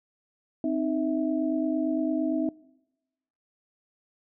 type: tone cluster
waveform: sine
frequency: 261.8 / 310.6 / 653 Hz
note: C4 / D#4 / E5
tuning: +1 / -3 / -17 cents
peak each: -28 / -27 / -33 dBFS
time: 0.64-2.49 s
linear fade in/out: 2 ms
effects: noise-tail reverb RT60 1.0 s tail -23 dB re dry